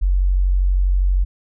sine tone, 46.25 Hz, F#1, in tune, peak -13 dBFS, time 0.01-1.25 s, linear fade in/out 20 ms, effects none

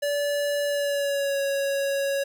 square tone with pitch glide, 577 to 554.8 Hz, D5 to C#5, -31 to +1 cents, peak -24 dBFS, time 0.02-2.24 s, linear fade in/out 10 ms, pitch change -68 cents, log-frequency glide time 0.65-1.4 s, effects 10-bit

